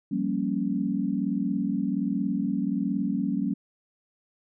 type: chord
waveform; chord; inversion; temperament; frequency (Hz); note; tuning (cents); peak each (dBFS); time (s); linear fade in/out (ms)
sine; G half-diminished seventh; third; equal; 174.61 / 196 / 233.1 / 277.2; F3 / G3 / Bb3 / Db4; 0 / 0 / 0 / 0; -34 / -28 / -30 / -29; 0.11-3.54; 10
effects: none